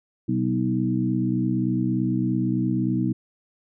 harmonic tone with a mistuned harmonic, 63.3 Hz, B1, 43 cents sharp, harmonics 2 / 3 / 4 / 5, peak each -26 / -26 / -26 / -26 dBFS, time 0.28-3.13 s, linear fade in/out 10 ms, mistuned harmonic 4, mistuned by -40 cents, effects none

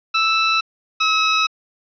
15% pulse tone pair in turn, 1318.5 / 1287.6 Hz, E6 / E6, 0 / -41 cents, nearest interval unison, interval 41 cents, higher first, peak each -8 dBFS, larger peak neither, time 0.14-0.61 / 1-1.47 s, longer neither, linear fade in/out 10 ms, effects resampled to 11025 Hz + 8-bit

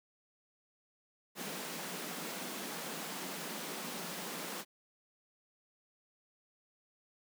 pink high-pass noise, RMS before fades -42 dBFS, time 1.35-4.65 s, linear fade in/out 50 ms, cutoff 160 Hz, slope 96 dB/octave, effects none

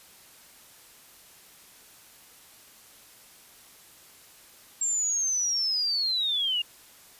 sine linear sweep, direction down, 7459 to 2794 Hz, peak -24 dBFS, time 4.81-6.62 s, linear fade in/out 5 ms, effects white hiss -53 dBFS RMS until 7.19 s + resampled to 32000 Hz

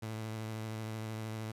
sawtooth tone with vibrato, 110 Hz, A2, in tune, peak -34 dBFS, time 0.02-1.52 s, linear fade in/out 10 ms, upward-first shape sine, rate 13 Hz, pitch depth 25 cents each way, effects resampled to 32000 Hz + 10-bit

